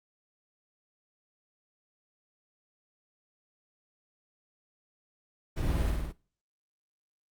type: noise with echo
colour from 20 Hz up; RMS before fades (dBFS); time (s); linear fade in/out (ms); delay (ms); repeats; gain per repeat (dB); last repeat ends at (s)
brown; -31; 5.56-5.92; 20; 52; 4; -2; 6.128
effects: noise-tail reverb RT60 0.4 s tail -21 dB re dry + Opus 48 kbps